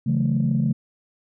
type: chord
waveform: sine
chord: F# minor seventh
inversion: second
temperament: equal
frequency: 138.59 / 164.81 / 185 / 220 Hz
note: C#3 / E3 / F#3 / A3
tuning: 0 / 0 / 0 / 0 cents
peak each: -21 / -25 / -27 / -22 dBFS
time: 0.06-0.73 s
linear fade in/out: 10 ms
effects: tanh soft clip ceiling -11 dBFS